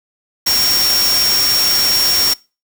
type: tone in noise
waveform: sine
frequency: 5540 Hz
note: F8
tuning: 15 cents flat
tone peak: -13 dBFS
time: 0.46-2.34 s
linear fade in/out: 10 ms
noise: white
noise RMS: -18 dBFS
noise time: 0.46-2.34 s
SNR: +2 dB
effects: noise-tail reverb RT60 0.3 s tail -24 dB re dry